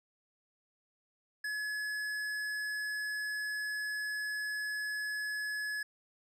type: tone with tanh clipping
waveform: triangle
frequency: 1700 Hz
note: G#6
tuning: 40 cents sharp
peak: -36 dBFS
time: 1.44-5.83 s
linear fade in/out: 5 ms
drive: 18 dB
effects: none